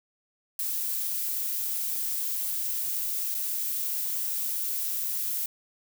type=noise with dropouts; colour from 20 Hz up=violet; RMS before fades=-30 dBFS; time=0.59-5.46 s; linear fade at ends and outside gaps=2 ms; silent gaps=3.344-3.348 s; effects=none